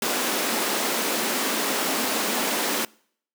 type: high-pass noise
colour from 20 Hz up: pink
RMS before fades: -25 dBFS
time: 0.02-2.85 s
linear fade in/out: 2 ms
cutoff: 210 Hz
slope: 48 dB/octave
effects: noise-tail reverb RT60 0.6 s tail -25 dB re dry